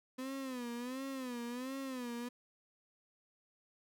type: tone with vibrato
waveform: 35% pulse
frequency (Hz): 253.4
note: B3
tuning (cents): +45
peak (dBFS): -38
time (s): 0.18-2.29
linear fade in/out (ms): 10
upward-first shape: sine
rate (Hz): 1.4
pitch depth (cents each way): 120
effects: none